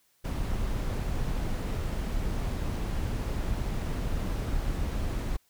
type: noise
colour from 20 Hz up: brown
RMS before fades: -30 dBFS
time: 0.24-5.37 s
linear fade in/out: 10 ms
effects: white hiss -68 dBFS RMS until 5.49 s